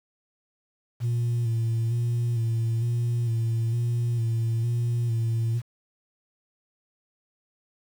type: tone with vibrato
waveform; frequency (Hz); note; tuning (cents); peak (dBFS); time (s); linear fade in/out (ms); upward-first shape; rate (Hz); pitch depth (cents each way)
sine; 116.54; A#2; 0; -20; 1-5.62; 50; square; 1.1; 34
effects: tanh soft clip ceiling -21 dBFS + 8-bit